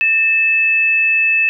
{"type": "tone pair together", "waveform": "sine", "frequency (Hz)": [1809, 2617], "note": ["A6", "E7"], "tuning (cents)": [48, -13], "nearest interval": "tritone", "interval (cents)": 639, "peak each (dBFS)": [-23, -11], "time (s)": [0.01, 1.49], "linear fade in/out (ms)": 0, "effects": []}